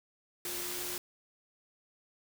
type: tone in noise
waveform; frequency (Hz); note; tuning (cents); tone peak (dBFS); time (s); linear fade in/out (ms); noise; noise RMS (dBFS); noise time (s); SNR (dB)
sine; 354.8; F4; +27; -45; 0.45-0.98; 2; white; -38; 0.45-0.98; -10
effects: none